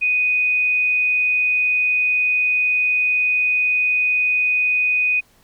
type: tone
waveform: sine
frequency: 2489 Hz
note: D#7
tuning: in tune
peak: -15 dBFS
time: 0.01-5.21 s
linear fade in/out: 20 ms
effects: pink hiss -56 dBFS RMS until 5.43 s